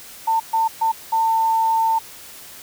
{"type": "tone bursts at uneven times", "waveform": "sine", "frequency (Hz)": 898, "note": "A5", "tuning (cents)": 35, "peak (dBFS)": -15, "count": 4, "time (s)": [[0.27, 0.4], [0.53, 0.68], [0.81, 0.92], [1.12, 1.99]], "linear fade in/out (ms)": 10, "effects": ["white hiss -40 dBFS RMS until 2.62 s"]}